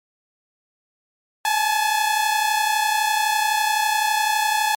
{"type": "tone pair together", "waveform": "sawtooth", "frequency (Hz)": [841.1, 873], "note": ["G#5", "A5"], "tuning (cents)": [22, -14], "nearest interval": "minor second", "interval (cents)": 64, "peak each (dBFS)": -17, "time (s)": [1.45, 4.75], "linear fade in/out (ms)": 2, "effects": ["MP3 64 kbps"]}